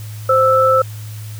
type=tone pair together; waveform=sine; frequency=523.3 / 1318.6 Hz; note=C5 / E6; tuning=0 / 0 cents; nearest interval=octave + major third; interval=1600 cents; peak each=-12 dBFS; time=0.29-0.82 s; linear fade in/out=5 ms; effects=added 107 Hz sine -27 dBFS peak until 1.39 s + white hiss -40 dBFS RMS until 1.39 s